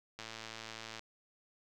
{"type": "click train", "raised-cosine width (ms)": 0.2, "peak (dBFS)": -27, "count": 91, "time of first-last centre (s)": [0.19, 0.994], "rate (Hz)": 112, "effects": []}